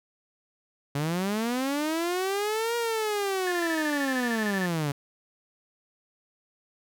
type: linear two-way sweep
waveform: sawtooth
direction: up then down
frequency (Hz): 138 to 475 to 138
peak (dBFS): -22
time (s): 0.95-4.92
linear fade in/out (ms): 5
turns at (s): 2.76
type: tone bursts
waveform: sine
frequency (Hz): 1756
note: A6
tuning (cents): -4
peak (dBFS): -29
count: 16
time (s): 3.47-4.66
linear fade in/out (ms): 2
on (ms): 50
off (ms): 26
effects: none